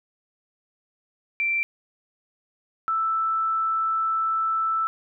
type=tone pair in turn; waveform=sine; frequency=2349 / 1321 Hz; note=D7 / E6; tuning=0 / +3 cents; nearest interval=minor seventh; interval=997 cents; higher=first; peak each=-21 dBFS; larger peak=neither; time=1.4-1.63 / 2.88-4.87 s; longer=second; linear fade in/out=0 ms; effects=none